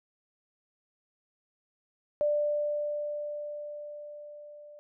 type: tone with level ramp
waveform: sine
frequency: 591 Hz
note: D5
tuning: 11 cents sharp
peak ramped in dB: -23 to -47 dBFS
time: 2.21-4.79 s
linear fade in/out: 0 ms
effects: none